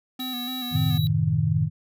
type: tone with vibrato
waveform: square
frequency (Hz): 250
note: B3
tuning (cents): +21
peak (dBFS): -32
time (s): 0.19-0.98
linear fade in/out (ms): 5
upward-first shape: square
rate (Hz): 3.5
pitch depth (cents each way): 34
type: tone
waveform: square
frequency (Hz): 3900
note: B7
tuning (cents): -23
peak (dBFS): -32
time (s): 0.2-1.07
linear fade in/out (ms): 0
type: chord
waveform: sine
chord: F# diminished seventh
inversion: none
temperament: equal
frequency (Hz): 92.5 / 110 / 130.81 / 155.56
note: F#2 / A2 / C3 / Eb3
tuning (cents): 0 / 0 / 0 / 0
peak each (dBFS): -28 / -25 / -28 / -22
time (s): 0.71-1.7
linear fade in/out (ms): 50
effects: none